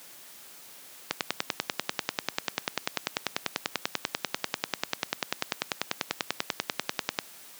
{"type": "click train", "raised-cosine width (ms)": 0.2, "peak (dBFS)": -7, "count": 63, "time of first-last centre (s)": [1.11, 7.188], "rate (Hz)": 10.2, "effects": ["white hiss -49 dBFS RMS until 7.59 s", "high-pass 150 Hz 12 dB/octave"]}